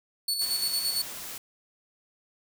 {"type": "tone with tremolo", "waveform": "sawtooth", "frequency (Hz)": 4435, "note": "C#8", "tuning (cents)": 0, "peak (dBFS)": -22, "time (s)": [0.28, 1.02], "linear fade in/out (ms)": 5, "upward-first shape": "square", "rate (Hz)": 8.8, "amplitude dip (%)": 45}
{"type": "noise", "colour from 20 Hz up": "white", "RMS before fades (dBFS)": -39, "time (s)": [0.41, 1.38], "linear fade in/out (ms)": 2}
{"effects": []}